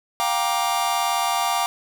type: chord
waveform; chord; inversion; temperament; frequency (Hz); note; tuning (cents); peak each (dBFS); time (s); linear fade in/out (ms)
45% pulse; G minor seventh; third; just; 705.6 / 784 / 940.8 / 1176; F5 / G5 / Bb5 / D6; +18 / 0 / +16 / +2; -26; 0.2-1.66; 0
effects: none